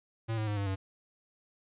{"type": "tone with pitch steps", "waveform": "square", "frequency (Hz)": [112.9, 108.43, 104.13, 100, 96.04], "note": ["A2", "A2", "G#2", "G2", "G2"], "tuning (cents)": [45, -25, 5, 35, -35], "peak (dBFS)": -31, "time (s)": [0.28, 0.76], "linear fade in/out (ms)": 20, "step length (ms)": 96, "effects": ["resampled to 8000 Hz", "12-bit"]}